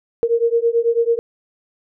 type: beating tone pair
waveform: sine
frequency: 461.1 / 470.2 Hz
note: A#4 / A#4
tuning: -19 / +15 cents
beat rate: 9.1 Hz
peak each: -17 dBFS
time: 0.23-1.19 s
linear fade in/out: 0 ms
effects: none